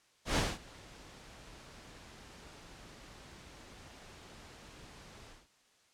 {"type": "noise with ADSR envelope", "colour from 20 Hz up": "pink", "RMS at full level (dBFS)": -29, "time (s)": [0.25, 5.48], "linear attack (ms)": 110, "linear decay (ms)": 220, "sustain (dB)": -24, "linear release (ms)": 200, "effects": ["white hiss -68 dBFS RMS until 5.93 s", "low-pass 7000 Hz 12 dB/octave"]}